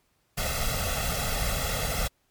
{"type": "noise with comb filter", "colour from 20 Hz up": "pink", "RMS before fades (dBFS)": -28, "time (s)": [0.37, 2.08], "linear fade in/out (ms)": 10, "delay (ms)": 1.5, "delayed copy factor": 0.9, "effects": ["pink hiss -70 dBFS RMS until 2.3 s", "MP3 96 kbps"]}